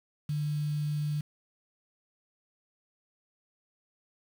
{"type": "tone with quantisation", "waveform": "sine", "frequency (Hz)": 148.8, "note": "D3", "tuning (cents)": 23, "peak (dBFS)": -28, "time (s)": [0.29, 1.21], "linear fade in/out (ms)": 5, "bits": 8, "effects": []}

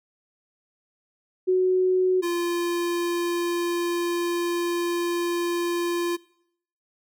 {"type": "tone pair in turn", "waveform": ["sine", "square"], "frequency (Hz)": [370, 345.8], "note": ["F#4", "F4"], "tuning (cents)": [0, -17], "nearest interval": "minor second", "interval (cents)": 117, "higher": "first", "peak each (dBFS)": [-17, -24], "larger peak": "first", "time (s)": [[1.47, 2.22], [2.22, 6.17]], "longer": "second", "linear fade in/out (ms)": 20, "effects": ["noise-tail reverb RT60 0.7 s tail -22 dB re dry"]}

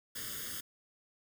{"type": "noise with comb filter", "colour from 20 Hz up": "white", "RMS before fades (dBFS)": -41, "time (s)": [0.15, 0.61], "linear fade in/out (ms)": 10, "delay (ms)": 0.6, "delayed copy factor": 1, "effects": []}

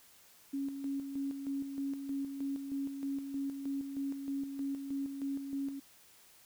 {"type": "tone with tremolo", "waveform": "sine", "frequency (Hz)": 276.1, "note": "C#4", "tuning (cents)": -7, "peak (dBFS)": -33, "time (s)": [0.53, 5.8], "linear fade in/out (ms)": 10, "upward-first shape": "square", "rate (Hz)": 3.2, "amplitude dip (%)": 50, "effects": ["white hiss -61 dBFS RMS until 6.45 s"]}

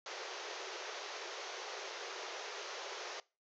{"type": "band-pass noise", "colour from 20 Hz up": "pink", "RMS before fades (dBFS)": -45, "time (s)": [0.06, 3.2], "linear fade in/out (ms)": 2, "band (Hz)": [360, 6600], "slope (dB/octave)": 96, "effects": ["noise-tail reverb RT60 0.3 s tail -22 dB re dry"]}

